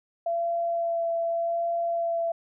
sine tone with vibrato, 676 Hz, E5, 43 cents sharp, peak -24 dBFS, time 0.26-2.32 s, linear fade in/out 5 ms, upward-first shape sine, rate 0.84 Hz, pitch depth 13 cents each way, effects none

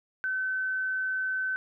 sine tone, 1525 Hz, G6, 48 cents flat, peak -27 dBFS, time 0.24-1.56 s, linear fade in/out 0 ms, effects none

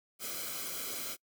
white noise with comb filter, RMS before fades -39 dBFS, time 0.19-1.17 s, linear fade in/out 50 ms, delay 1.1 ms, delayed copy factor -0.75, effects noise-tail reverb RT60 0.1 s tail -26 dB re dry

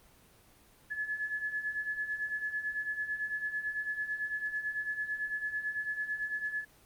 sine beating tone pair, 1706 / 1715 Hz, G#6 / A6, +46 / -45 cents, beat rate 9 Hz, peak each -39 / -34 dBFS, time 0.9-6.65 s, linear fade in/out 20 ms, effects pink hiss -61 dBFS RMS until 6.85 s + Opus 24 kbps

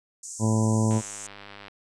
pink band-pass noise, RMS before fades -39 dBFS, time 0.23-1.27 s, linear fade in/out 5 ms, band 6400 to 8300 Hz, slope 48 dB/octave
harmonic tone, 110 Hz, A2, in tune, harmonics 1 / 2 / 3 / 4 / 5 / 6 / 7 / 8 / 9, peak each -22 / -24 / -32 / -34 / -35 / -39 / -40 / -40 / -36 dBFS, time 0.39-1.02 s, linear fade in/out 50 ms
click train, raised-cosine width 0.3 ms, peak -26 dBFS, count 79, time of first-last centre 0.91-1.682 s, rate 101 Hz
effects none

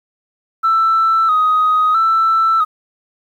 sine tone with vibrato, 1290 Hz, E6, 38 cents flat, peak -9 dBFS, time 0.63-2.65 s, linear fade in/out 20 ms, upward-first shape square, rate 0.76 Hz, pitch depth 50 cents each way, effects tanh soft clip ceiling -7 dBFS + 8-bit

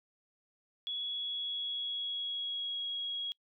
sine tone with pitch glide, 3369 to 3309 Hz, G#7 to G#7, +24 to -7 cents, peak -34 dBFS, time 0.87-3.32 s, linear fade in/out 0 ms, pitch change -31 cents, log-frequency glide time 0.97-2.83 s, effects noise-tail reverb RT60 0.1 s tail -26 dB re dry

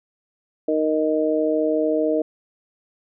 harmonic tone, 155.56 Hz, D#3, in tune, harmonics 2 / 3 / 4, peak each -22 / -22 / -22 dBFS, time 0.68-2.22 s, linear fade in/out 5 ms, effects none

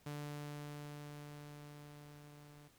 sawtooth tone with level ramp, 146.83 Hz, D3, in tune, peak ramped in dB -38 to -53 dBFS, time 0.06-2.68 s, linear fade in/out 5 ms, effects pink hiss -68 dBFS RMS until 2.78 s

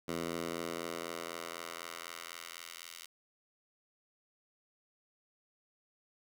10% pulse tone with high-pass filter sweep, 84 Hz, E2, 33 cents sharp, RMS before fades -42 dBFS, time 0.08-3.06 s, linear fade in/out 5 ms, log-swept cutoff 190 to 2900 Hz, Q 0.71, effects none

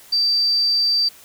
sine tone, 4663 Hz, D8, 13 cents flat, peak -15 dBFS, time 0.12-1.09 s, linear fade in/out 10 ms, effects white hiss -46 dBFS RMS until 1.24 s

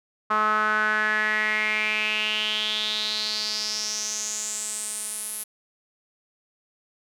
sawtooth tone with band-pass filter sweep, 214 Hz, A3, 48 cents flat, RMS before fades -26 dBFS, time 0.3-5.44 s, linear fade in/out 10 ms, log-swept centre 1200 to 11000 Hz, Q 5.9, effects none

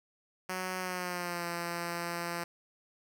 5% pulse tone with pitch glide, 185 to 171.62 Hz, F#3 to F3, 0 to -30 cents, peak -23 dBFS, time 0.49-2.44 s, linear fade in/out 5 ms, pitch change -130 cents, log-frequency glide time 0.79-1.46 s, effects none

